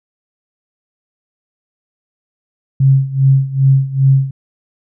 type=tone with tremolo; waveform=sine; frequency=135.2 Hz; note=C#3; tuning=43 cents flat; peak=-5 dBFS; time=2.8-4.31 s; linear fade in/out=5 ms; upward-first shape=sine; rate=2.5 Hz; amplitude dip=85%; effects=none